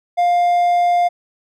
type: tone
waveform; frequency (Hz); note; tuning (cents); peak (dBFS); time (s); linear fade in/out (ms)
triangle; 703; F5; +11; -10; 0.17-1.09; 20
effects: none